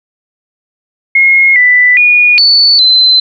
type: tone with pitch steps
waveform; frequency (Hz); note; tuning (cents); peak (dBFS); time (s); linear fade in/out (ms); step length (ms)
sine; 2155 / 1985 / 2449 / 4475 / 4059; C#7 / B6 / D#7 / C#8 / B7; -49 / +8 / -28 / +16 / +47; -3; 1.15-3.2; 5; 410
effects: none